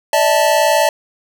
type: chord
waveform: square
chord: D suspended second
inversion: none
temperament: equal with one note detuned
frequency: 587.3 / 646.8 / 880 Hz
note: D5 / E5 / A5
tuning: 0 / -33 / 0 cents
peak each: -16 dBFS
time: 0.13-0.89 s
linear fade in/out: 2 ms
effects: none